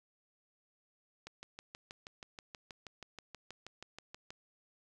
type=click train; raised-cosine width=0.2 ms; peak=-29 dBFS; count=20; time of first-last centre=1.27-4.305 s; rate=6.26 Hz; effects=none